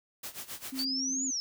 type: noise with tremolo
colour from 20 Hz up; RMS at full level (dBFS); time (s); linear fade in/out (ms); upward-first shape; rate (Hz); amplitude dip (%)
white; -39; 0.23-0.85; 5; sine; 7.5; 85
type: tone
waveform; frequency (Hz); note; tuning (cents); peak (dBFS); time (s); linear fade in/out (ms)
sine; 264.5; C4; +19; -35; 0.72-1.31; 10
type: exponential two-way sweep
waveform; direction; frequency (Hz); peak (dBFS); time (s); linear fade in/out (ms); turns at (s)
sine; up then down; 4462 to 7040 to 5180; -30; 0.79-1.4; 0; 1.25
effects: none